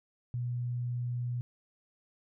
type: tone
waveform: sine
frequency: 122 Hz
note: B2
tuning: 21 cents flat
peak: -31 dBFS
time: 0.34-1.41 s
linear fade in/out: 0 ms
effects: none